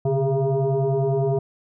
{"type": "tone with frequency modulation", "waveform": "sine", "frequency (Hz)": 130.81, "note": "C3", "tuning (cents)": 0, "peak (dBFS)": -18, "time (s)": [0.05, 1.39], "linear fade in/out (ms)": 5, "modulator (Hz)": 272, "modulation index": 1.8, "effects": []}